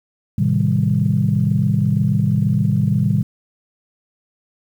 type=chord; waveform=sine; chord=A half-diminished seventh; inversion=none; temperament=just; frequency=110 / 132 / 158.4 / 198 Hz; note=A2 / C3 / Eb3 / G3; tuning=0 / +16 / +31 / +18 cents; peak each=-19 dBFS; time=0.38-3.23 s; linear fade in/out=5 ms; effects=tanh soft clip ceiling -4 dBFS + 8-bit